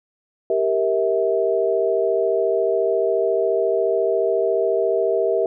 sine chord, E diminished, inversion first, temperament equal with one note detuned, 392 / 466.2 / 649.1 Hz, G4 / Bb4 / E5, 0 / 0 / -27 cents, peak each -21 dBFS, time 0.5-5.46 s, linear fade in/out 2 ms, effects none

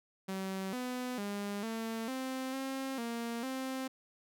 sawtooth tone with pitch steps, 191.2 / 250.5 / 202.8 / 225.3 / 261.2 / 267.3 / 233.3 / 262.6 Hz, G3 / B3 / G#3 / A3 / C4 / C4 / A#3 / C4, -43 / +25 / -41 / +41 / -3 / +37 / +2 / +6 cents, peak -32 dBFS, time 0.28-3.88 s, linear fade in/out 10 ms, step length 450 ms, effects none

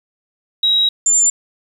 sine tone pair in turn, 3836 / 7196 Hz, A#7 / A8, +49 / +38 cents, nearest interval major seventh, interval 1089 cents, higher second, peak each -11 / -10 dBFS, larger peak second, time 0.63-0.89 / 1.06-1.3 s, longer first, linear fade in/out 5 ms, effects 7-bit

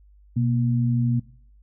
sine tone pair together, 123.47 / 236.3 Hz, B2 / A#3, 0 / +24 cents, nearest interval major seventh, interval 1124 cents, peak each -20 / -24 dBFS, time 0.36-1.2 s, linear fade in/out 10 ms, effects noise-tail reverb RT60 0.6 s tail -21 dB re dry + added 50 Hz sine -50 dBFS peak until 1.62 s

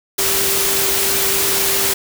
sine tone in noise, 392 Hz, G4, in tune, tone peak -25 dBFS, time 0.18-1.94 s, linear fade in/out 10 ms, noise white, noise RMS -17 dBFS, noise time 0.18-1.94 s, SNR -11 dB, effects none

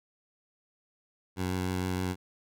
15% pulse tone with vibrato, 92 Hz, F#2, 9 cents flat, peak -23 dBFS, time 1.36-2.16 s, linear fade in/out 50 ms, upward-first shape sine, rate 6.5 Hz, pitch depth 14 cents each way, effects none

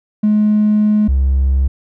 triangle tone pair in turn, 211.4 / 67.01 Hz, G#3 / C2, +31 / +42 cents, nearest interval octave + minor sixth, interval 1989 cents, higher first, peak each -6 / -7 dBFS, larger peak first, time 0.23-1.08 / 1.08-1.68 s, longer first, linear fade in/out 10 ms, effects tanh soft clip ceiling -6 dBFS

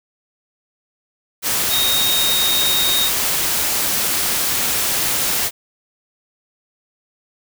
sine tone in noise, 3729 Hz, A#7, in tune, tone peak -17 dBFS, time 1.69-3.11 s, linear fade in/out 50 ms, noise white, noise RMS -19 dBFS, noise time 1.42-5.51 s, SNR -1 dB, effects none

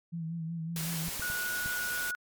sine tone with vibrato, 164.81 Hz, E3, in tune, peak -33 dBFS, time 0.12-1.1 s, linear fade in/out 20 ms, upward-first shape sine, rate 5.4 Hz, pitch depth 46 cents each way
white noise, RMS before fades -37 dBFS, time 0.76-2.11 s, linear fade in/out 2 ms
clicks, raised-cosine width 5 ms, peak -30 dBFS, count 4, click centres 1.083 / 1.196 / 1.301 / 1.66 s
sine tone, 1461 Hz, F#6, 22 cents flat, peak -32 dBFS, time 1.22-2.15 s, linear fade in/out 0 ms
effects MP3 96 kbps

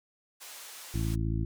white band-pass noise, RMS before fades -46 dBFS, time 0.4-1.16 s, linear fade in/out 20 ms, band 540 to 12000 Hz, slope 12 dB/octave
harmonic tone, 55 Hz, A1, in tune, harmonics 1 / 2 / 3 / 4 / 5 / 6, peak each -31 / -31 / -36 / -41 / -41 / -39 dBFS, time 0.94-1.45 s, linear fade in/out 5 ms
effects none

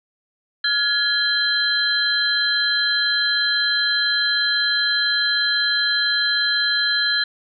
sine tone cluster, 1408 / 1691 / 3194 / 4063 Hz, F6 / G#6 / G7 / B7, +14 / +31 / +32 / +48 cents, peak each -27 / -21 / -27 / -20 dBFS, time 0.64-7.24 s, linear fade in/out 5 ms, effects none

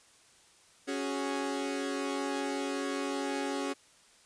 sawtooth chord, C# suspended fourth, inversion none, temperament equal, 277.2 / 370 / 415.3 Hz, C#4 / F#4 / G#4, 0 / 0 / 0 cents, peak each -30 / -35 / -34 dBFS, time 0.87-3.74 s, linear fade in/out 20 ms, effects white hiss -61 dBFS RMS until 4.25 s + resampled to 22050 Hz

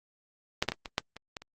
clicks, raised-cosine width 0.2 ms, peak -7 / -9 / -14 / -20 / -8 / -25 / -20 / -29 dBFS, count 8, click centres 0.625 / 0.687 / 0.72 / 0.858 / 0.981 / 1.166 / 1.368 / 1.42 s, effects Opus 24 kbps

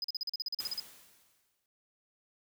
triangle tone bursts, 5010 Hz, D#8, 11 cents sharp, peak -31 dBFS, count 13, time 0.02-0.799 s, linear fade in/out 2 ms, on 23 ms, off 40 ms
white noise with exponential decay, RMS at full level -43 dBFS, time 0.6-1.66 s, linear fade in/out 1 ms, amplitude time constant 230 ms
effects none

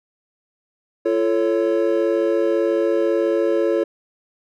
triangle chord, F augmented, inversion none, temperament equal with one note detuned, 341.8 / 440 / 554.4 Hz, F4 / A4 / C#5, -37 / 0 / 0 cents, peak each -18 / -19 / -19 dBFS, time 1.05-3.84 s, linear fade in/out 10 ms, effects none

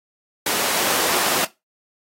pink high-pass noise, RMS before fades -21 dBFS, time 0.46-1.45 s, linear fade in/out 5 ms, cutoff 360 Hz, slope 12 dB/octave, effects noise-tail reverb RT60 0.2 s tail -17 dB re dry + AAC 48 kbps

